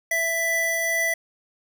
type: tone pair together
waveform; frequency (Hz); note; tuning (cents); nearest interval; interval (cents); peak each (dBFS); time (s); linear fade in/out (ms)
square; 662 / 1983.8; E5 / B6; +7 / +7; octave + perfect fifth; 1900; -29 / -23; 0.11-1.14; 5
effects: none